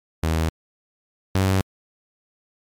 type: tone pair in turn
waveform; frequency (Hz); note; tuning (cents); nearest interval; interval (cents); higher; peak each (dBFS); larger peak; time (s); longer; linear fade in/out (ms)
sawtooth; 80.4 / 95.45; E2 / G2; -43 / -46; minor third; 297; second; -15 / -13; second; 0.23-0.49 / 1.35-1.61; neither; 0
effects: MP3 96 kbps